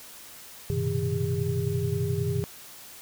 sine tone cluster, 95.6 / 119.2 / 130.5 / 158.2 / 404.1 Hz, G2 / A#2 / C3 / D#3 / G#4, -43 / +39 / -4 / +29 / -47 cents, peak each -31 dBFS, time 0.7-2.44 s, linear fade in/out 0 ms, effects white hiss -46 dBFS RMS until 3.01 s

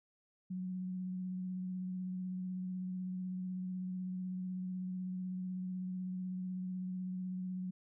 sine tone with vibrato, 184.1 Hz, F#3, 8 cents flat, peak -37 dBFS, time 0.5-7.71 s, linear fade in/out 10 ms, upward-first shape sine, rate 16 Hz, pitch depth 17 cents each way, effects none

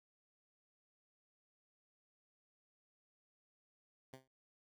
10% pulse tone with exponential decay, 131.3 Hz, C3, 6 cents sharp, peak -40 dBFS, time 4.13-4.28 s, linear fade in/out 5 ms, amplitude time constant 32 ms, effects none

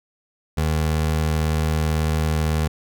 25% pulse tone, 78.1 Hz, D#2, 7 cents sharp, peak -15 dBFS, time 0.57-2.68 s, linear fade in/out 10 ms, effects none

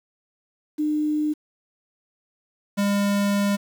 sine / square tone pair in turn, 302.4 / 201.8 Hz, D#4 / G#3, -49 / -49 cents, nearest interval perfect fifth, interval 700 cents, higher first, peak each -20 dBFS, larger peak neither, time 0.78-1.34 / 2.77-3.57 s, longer second, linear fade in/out 20 ms, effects 8-bit

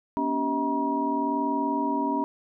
sine tone cluster, 241.3 / 282.2 / 384.8 / 639 / 955 Hz, B3 / C#4 / G4 / D#5 / A#5, -40 / +31 / -32 / +46 / +42 cents, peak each -33 / -27 / -35 / -35 / -27 dBFS, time 0.17-2.24 s, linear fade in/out 0 ms, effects none

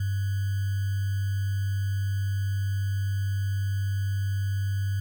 sine tone with sample-and-hold, 98.1 Hz, G2, 2 cents sharp, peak -24 dBFS, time 0-5 s, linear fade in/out 5 ms, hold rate 1575 Hz, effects none

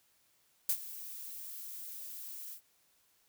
violet noise with ADSR envelope, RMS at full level -28 dBFS, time 0.69-2.61 s, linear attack 4 ms, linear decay 69 ms, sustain -17 dB, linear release 91 ms, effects white hiss -71 dBFS RMS until 3.28 s

